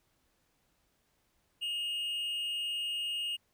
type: tone with amplitude modulation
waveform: triangle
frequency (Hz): 2850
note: F7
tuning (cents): +34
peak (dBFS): -29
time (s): 1.61-3.37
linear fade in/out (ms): 20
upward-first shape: sine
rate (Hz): 258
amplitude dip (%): 40
effects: pink hiss -74 dBFS RMS until 3.53 s